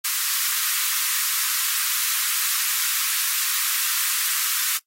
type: high-pass noise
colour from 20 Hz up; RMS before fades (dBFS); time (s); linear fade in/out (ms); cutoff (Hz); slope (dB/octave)
white; -23; 0.04-4.78; 10; 1100; 48
effects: noise-tail reverb RT60 0.1 s tail -17 dB re dry + AAC 48 kbps